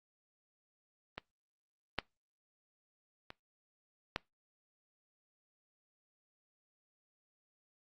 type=clicks; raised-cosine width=0.3 ms; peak=-24 / -15 / -29 / -17 dBFS; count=4; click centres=1.18 / 1.987 / 3.304 / 4.161 s; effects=noise-tail reverb RT60 0.2 s tail -24 dB re dry + Opus 32 kbps